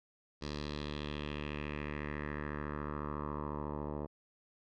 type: tone with low-pass filter sweep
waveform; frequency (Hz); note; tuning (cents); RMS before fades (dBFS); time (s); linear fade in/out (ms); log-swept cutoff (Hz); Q
10% pulse; 74; D2; +14; -40; 0.41-4.07; 20; 4800 to 750; 3.1
effects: none